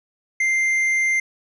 sine tone with tanh clipping, 2093 Hz, C7, in tune, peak -18 dBFS, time 0.4-1.2 s, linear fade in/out 5 ms, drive 6 dB, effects none

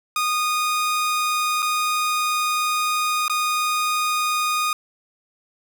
sawtooth tone with dropouts, 1233 Hz, D#6, 16 cents flat, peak -16 dBFS, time 0.16-4.73 s, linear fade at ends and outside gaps 2 ms, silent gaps 1.622-1.626 / 3.281-3.297 s, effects none

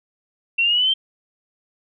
sine exponential sweep, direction up, 2697 to 3162 Hz, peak -15 dBFS, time 0.58-0.94 s, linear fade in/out 10 ms, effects none

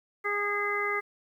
harmonic tone, 410 Hz, G#4, 22 cents flat, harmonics 1 / 2 / 3 / 4 / 5, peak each -33 / -40 / -32 / -37 / -30 dBFS, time 0.24-1.01 s, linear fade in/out 20 ms, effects 10-bit

